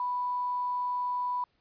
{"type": "tone with quantisation", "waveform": "sine", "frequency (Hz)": 987.8, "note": "B5", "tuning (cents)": 0, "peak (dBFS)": -28, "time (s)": [0, 1.44], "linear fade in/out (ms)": 2, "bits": 9, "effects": ["pink hiss -72 dBFS RMS until 1.6 s", "resampled to 11025 Hz"]}